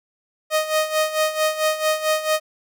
sawtooth tone with tremolo, 622.3 Hz, D#5, in tune, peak -12 dBFS, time 0.5-2.4 s, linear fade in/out 50 ms, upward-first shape sine, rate 4.5 Hz, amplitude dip 75%, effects none

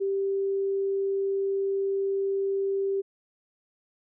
sine tone, 392 Hz, G4, in tune, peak -24 dBFS, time 0-3.02 s, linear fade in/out 20 ms, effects none

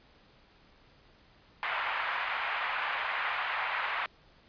pink band-pass noise, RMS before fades -33 dBFS, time 1.63-4.06 s, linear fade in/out 0 ms, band 850 to 2600 Hz, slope 24 dB/octave, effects pink hiss -61 dBFS RMS until 4.48 s + resampled to 11025 Hz

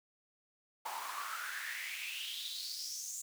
pink noise with high-pass filter sweep, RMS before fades -42 dBFS, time 0.85-3.22 s, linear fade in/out 10 ms, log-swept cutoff 840 to 7300 Hz, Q 6.2, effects none

